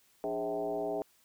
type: tone with frequency modulation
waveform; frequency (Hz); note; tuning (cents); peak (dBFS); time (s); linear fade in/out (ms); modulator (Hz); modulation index
sine; 530; C5; +22; -31; 0.24-1.02; 0; 118; 1.9
effects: white hiss -67 dBFS RMS until 1.24 s